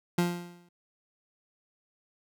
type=tone with exponential decay; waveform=30% pulse; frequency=174.61 Hz; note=F3; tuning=in tune; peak=-19 dBFS; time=0.18-0.69 s; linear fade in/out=5 ms; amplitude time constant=110 ms; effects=none